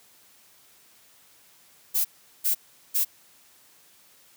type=noise bursts; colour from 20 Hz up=violet; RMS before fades=-23 dBFS; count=3; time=1.94-3.05 s; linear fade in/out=20 ms; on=110 ms; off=390 ms; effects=white hiss -57 dBFS RMS until 4.36 s + high-pass 80 Hz 12 dB/octave